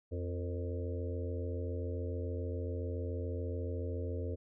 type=harmonic tone with a mistuned harmonic; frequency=87.1 Hz; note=F2; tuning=4 cents flat; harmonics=1 / 3 / 4 / 5 / 6 / 7; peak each=-36 / -45 / -47 / -43 / -46 / -52 dBFS; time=0.11-4.36 s; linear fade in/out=20 ms; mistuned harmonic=5; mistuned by=+52 cents; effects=none